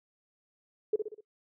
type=tone with echo; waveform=sine; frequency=427.7 Hz; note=A4; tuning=49 cents flat; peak=-22 dBFS; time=0.93-0.96 s; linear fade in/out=5 ms; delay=62 ms; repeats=4; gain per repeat=-6 dB; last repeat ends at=1.208 s; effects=noise-tail reverb RT60 0.1 s tail -23 dB re dry